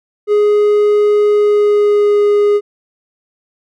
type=tone with pitch glide; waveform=triangle; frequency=416.4 to 412.3 Hz; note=G#4 to G#4; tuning=+5 to -13 cents; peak=-6 dBFS; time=0.27-2.61 s; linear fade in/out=50 ms; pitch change=-18 cents; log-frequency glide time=1.31-2.22 s; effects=none